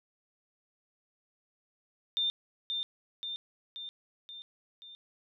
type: tone with echo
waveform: sine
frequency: 3604 Hz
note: A7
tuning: 41 cents sharp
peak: -27 dBFS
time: 2.17-2.3 s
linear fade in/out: 0 ms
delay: 530 ms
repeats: 5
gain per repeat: -4 dB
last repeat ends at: 4.95 s
effects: none